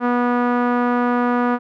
sawtooth tone with low-pass filter, 243.7 Hz, B3, 23 cents flat, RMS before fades -18 dBFS, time 0-1.59 s, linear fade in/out 50 ms, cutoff 1300 Hz, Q 2.1, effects none

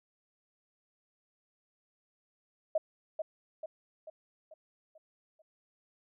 sine tone with echo, 630 Hz, D#5, 21 cents sharp, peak -25 dBFS, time 2.75-2.78 s, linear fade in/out 5 ms, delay 440 ms, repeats 6, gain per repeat -6 dB, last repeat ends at 5.42 s, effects none

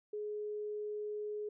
sine tone, 420 Hz, G#4, 19 cents sharp, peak -37 dBFS, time 0.13-1.49 s, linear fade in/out 5 ms, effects none

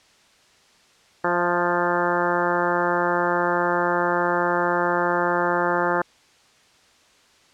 harmonic tone with a mistuned harmonic, 175.3 Hz, F3, 7 cents sharp, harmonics 1 / 2 / 3 / 4 / 5 / 6 / 7 / 8 / 9 / 10, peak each -32 / -26 / -26 / -29 / -26 / -29 / -29 / -29 / -30 / -32 dBFS, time 1.24-6.02 s, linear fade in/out 5 ms, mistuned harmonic 4, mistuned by -18 cents, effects white hiss -56 dBFS RMS until 7.53 s + low-pass 6000 Hz 12 dB/octave

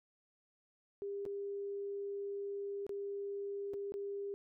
sine tone with dropouts, 400.9 Hz, G4, 39 cents sharp, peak -38 dBFS, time 1.02-4.34 s, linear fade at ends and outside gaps 0 ms, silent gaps 1.253-1.262 / 2.866-2.893 / 3.735-3.74 / 3.921-3.94 s, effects none

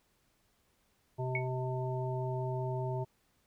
harmonic tone, 128.2 Hz, C3, 35 cents flat, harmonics 1 / 3 / 5 / 7, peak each -34 / -39 / -41 / -42 dBFS, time 1.18-3.05 s, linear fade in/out 20 ms
sine tone with exponential decay, 2218 Hz, C#7, in tune, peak -28 dBFS, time 1.35-1.48 s, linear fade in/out 2 ms, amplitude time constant 27 ms
effects pink hiss -73 dBFS RMS until 3.46 s

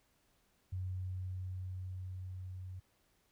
sine tone with level ramp, 92.5 Hz, F#2, in tune, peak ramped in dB -36 to -43 dBFS, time 0.72-2.8 s, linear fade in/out 10 ms, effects pink hiss -74 dBFS RMS until 3.31 s

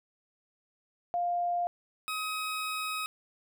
sine / 20% pulse tone pair in turn, 701 / 1266.1 Hz, F5 / D#6, +6 / +30 cents, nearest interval minor seventh, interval 1024 cents, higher second, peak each -27 dBFS, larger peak neither, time 1.14-1.67 / 2.08-3.06 s, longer second, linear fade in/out 0 ms, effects none

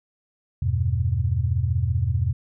sine chord, E minor, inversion none, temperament equal, 82.41 / 98 / 123.47 Hz, E2 / G2 / B2, 0 / 0 / 0 cents, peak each -24 / -24 / -24 dBFS, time 0.62-2.33 s, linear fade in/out 5 ms, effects none

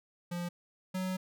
square tone pair in turn, 174.61 / 185.85 Hz, F3 / F#3, 0 / +8 cents, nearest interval minor second, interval 108 cents, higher second, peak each -35 / -33 dBFS, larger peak second, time 0.31-0.49 / 0.94-1.17 s, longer second, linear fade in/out 10 ms, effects none

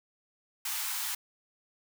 white high-pass noise, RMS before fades -34 dBFS, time 0.65-1.15 s, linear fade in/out 5 ms, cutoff 780 Hz, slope 96 dB/octave, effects none

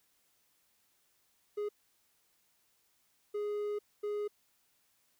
triangle tone bursts at uneven times, 415.3 Hz, G#4, in tune, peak -31 dBFS, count 3, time 1.57-1.69 / 3.34-3.79 / 4.03-4.28 s, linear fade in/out 10 ms, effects white hiss -73 dBFS RMS until 5.19 s

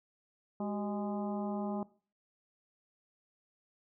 harmonic tone with a mistuned harmonic, 206.1 Hz, G#3, 13 cents flat, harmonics 1 / 2 / 3 / 4 / 5 / 6, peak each -35 / -42 / -42 / -43 / -49 / -53 dBFS, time 0.6-1.83 s, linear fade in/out 2 ms, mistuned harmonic 2, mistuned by -120 cents, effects noise-tail reverb RT60 0.4 s tail -20 dB re dry

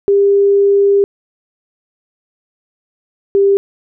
sine tone pair in turn, 400 / 396.5 Hz, G4 / G4, +35 / +20 cents, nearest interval unison, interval 15 cents, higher first, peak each -7 dBFS, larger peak neither, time 0.08-1.04 / 3.35-3.57 s, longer first, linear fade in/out 0 ms, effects none

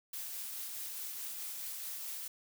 blue noise with tremolo, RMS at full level -41 dBFS, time 0.13-2.28 s, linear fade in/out 5 ms, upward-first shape triangle, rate 4.7 Hz, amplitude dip 25%, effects none

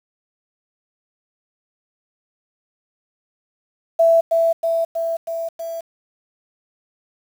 sine tone with echo, 663 Hz, E5, 10 cents sharp, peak -10 dBFS, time 3.99-4.21 s, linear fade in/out 10 ms, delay 320 ms, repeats 5, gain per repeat -3 dB, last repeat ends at 5.81 s, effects 7-bit

